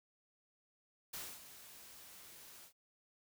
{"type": "noise with ADSR envelope", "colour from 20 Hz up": "white", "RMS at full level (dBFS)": -44, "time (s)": [1.13, 2.73], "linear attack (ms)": 10, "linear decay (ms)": 250, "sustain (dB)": -12, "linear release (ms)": 98, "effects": []}